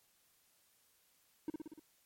triangle tone with echo, 311.1 Hz, D#4, in tune, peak -33 dBFS, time 1.48-1.5 s, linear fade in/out 2 ms, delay 59 ms, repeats 5, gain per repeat -3 dB, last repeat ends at 1.795 s, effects white hiss -72 dBFS RMS until 2.05 s + MP3 64 kbps

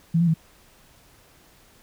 sine tone with pitch steps, 165.8 / 172 / 161.2 Hz, E3 / F3 / E3, +10 / -26 / -38 cents, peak -16 dBFS, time 0.14-0.341 s, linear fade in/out 10 ms, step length 67 ms, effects pink hiss -55 dBFS RMS until 1.82 s

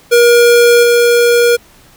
square tone with level steps, 476.2 Hz, A#4, 37 cents sharp, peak -5 / -7 dBFS, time 0.11-1.57 s, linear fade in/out 20 ms, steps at 0.83 s, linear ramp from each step 2 ms, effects pink hiss -44 dBFS RMS until 1.96 s

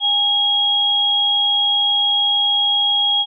sine tone pair together, 821 / 3289 Hz, G#5 / G#7, -20 / -18 cents, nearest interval 2 octaves, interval 2402 cents, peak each -24 / -14 dBFS, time 0-3.26 s, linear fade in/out 50 ms, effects none

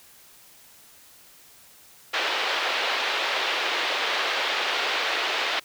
white band-pass noise, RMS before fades -26 dBFS, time 2.13-5.6 s, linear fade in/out 10 ms, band 400 to 3700 Hz, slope 24 dB/octave, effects white hiss -52 dBFS RMS until 5.64 s

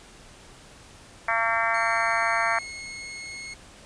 harmonic tone, 227.5 Hz, A#3, 42 cents flat, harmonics 3 / 4 / 5 / 6 / 7 / 8 / 9 / 10, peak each -29 / -30 / -29 / -30 / -30 / -29 / -30 / -33 dBFS, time 1.28-2.59 s, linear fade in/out 5 ms
sawtooth tone, 2170 Hz, C#7, 37 cents flat, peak -32 dBFS, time 1.74-3.54 s, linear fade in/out 5 ms
effects pink hiss -49 dBFS RMS until 3.85 s + resampled to 22050 Hz

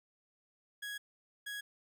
30% pulse tone bursts at uneven times, 1661.2 Hz, G#6, in tune, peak -37 dBFS, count 2, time 0.82-0.98 / 1.46-1.61 s, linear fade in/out 10 ms, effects none

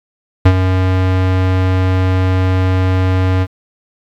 square tone with ADSR envelope, 93 Hz, F#2, 9 cents sharp, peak -3 dBFS, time 0.45-3.47 s, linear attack 10 ms, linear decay 63 ms, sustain -8 dB, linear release 49 ms, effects low-pass 3000 Hz 12 dB/octave + 7-bit

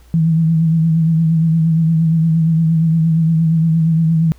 sine tone with vibrato, 162.2 Hz, E3, 28 cents flat, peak -10 dBFS, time 0.14-4.32 s, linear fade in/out 0 ms, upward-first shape triangle, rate 8.6 Hz, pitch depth 51 cents each way, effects added 60 Hz sine -42 dBFS peak until 4.38 s + pink hiss -53 dBFS RMS until 4.38 s

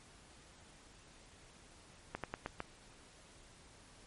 slowing click train, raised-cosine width 0.5 ms, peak -23 dBFS, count 5, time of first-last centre 2.15-2.604 s, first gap 87 ms, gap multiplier 1.18, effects pink hiss -60 dBFS RMS until 4.06 s + MP3 48 kbps

